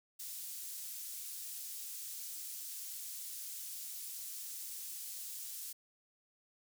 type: high-pass noise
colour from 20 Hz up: pink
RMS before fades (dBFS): -45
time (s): 0.19-5.73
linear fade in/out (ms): 10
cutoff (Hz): 7400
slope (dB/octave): 12
effects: none